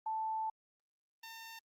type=tone pair in turn; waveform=sine / 10% pulse; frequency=880 / 905.3 Hz; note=A5 / A5; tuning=0 / +49 cents; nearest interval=unison; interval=49 cents; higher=second; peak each=-34 / -39 dBFS; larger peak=first; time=0.06-0.5 / 1.23-1.59 s; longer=first; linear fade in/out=5 ms; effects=Opus 24 kbps